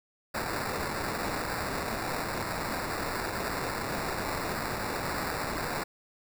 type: noise with sample-and-hold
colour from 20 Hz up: blue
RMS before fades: -33 dBFS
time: 0.34-5.84 s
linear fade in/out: 10 ms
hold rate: 3150 Hz
effects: none